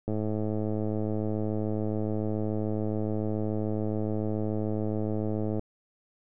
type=click train; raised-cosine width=2 ms; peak=-18 dBFS; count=591; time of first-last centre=0.08-5.594 s; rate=107 Hz; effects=none